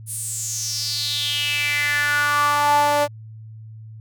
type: tone with high-pass filter sweep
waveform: sawtooth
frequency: 291.8 Hz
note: D4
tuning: 11 cents flat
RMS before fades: -21 dBFS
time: 0.06-3.08 s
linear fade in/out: 50 ms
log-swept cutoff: 10000 to 640 Hz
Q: 5.5
effects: added 110 Hz sine -36 dBFS peak until 4 s